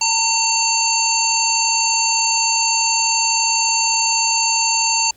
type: harmonic tone with a mistuned harmonic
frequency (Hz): 908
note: A#5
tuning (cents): -46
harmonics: 1 / 3 / 5 / 7 / 8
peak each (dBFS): -21 / -22 / -20 / -22 / -21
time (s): 0.01-5.11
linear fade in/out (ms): 5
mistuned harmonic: 8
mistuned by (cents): -20
effects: pink hiss -53 dBFS RMS until 5.16 s